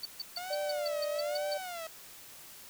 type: tone bursts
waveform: triangle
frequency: 4536 Hz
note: C#8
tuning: 39 cents sharp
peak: -33 dBFS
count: 10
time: 0.03-1.54 s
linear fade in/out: 5 ms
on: 25 ms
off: 140 ms
type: tone with vibrato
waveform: sawtooth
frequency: 696 Hz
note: F5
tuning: 6 cents flat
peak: -35 dBFS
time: 0.37-1.87 s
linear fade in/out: 2 ms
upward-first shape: sine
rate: 1.1 Hz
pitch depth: 180 cents each way
type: tone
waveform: sine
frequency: 591 Hz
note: D5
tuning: 11 cents sharp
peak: -32 dBFS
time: 0.5-1.58 s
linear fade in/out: 10 ms
effects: white hiss -51 dBFS RMS until 2.69 s